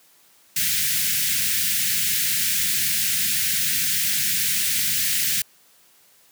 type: band-stop noise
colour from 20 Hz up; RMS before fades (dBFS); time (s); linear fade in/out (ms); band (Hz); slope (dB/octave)
white; -22; 0.56-5.42; 5; 220 to 1600; 48
effects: white hiss -56 dBFS RMS until 6.31 s + high-pass 100 Hz 12 dB/octave